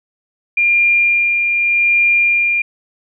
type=tone with tremolo; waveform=sine; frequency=2400 Hz; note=D7; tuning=37 cents sharp; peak=-9 dBFS; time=0.57-2.62 s; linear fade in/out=5 ms; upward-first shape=sine; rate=0.84 Hz; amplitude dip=35%; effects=none